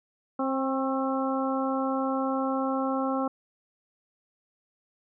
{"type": "harmonic tone with a mistuned harmonic", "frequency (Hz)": 265.7, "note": "C4", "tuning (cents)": 27, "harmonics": [1, 2, 3, 4, 5], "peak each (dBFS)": [-28, -31, -33, -34, -35], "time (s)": [0.39, 3.28], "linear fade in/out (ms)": 5, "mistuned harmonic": 4, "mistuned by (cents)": 32, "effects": []}